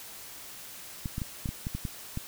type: clicks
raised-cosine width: 5 ms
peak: -20 dBFS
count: 9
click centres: 1.058 / 1.181 / 1.218 / 1.458 / 1.49 / 1.669 / 1.75 / 1.852 / 2.174 s
effects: white hiss -45 dBFS RMS until 2.27 s